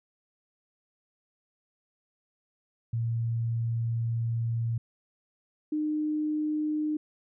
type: tone pair in turn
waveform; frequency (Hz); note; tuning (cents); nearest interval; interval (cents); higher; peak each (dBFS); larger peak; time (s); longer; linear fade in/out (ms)
sine; 115.6 / 304.5; A#2 / D#4; -14 / -37; octave + perfect fourth; 1677; second; -26; neither; 2.93-4.78 / 5.72-6.97; first; 5
effects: none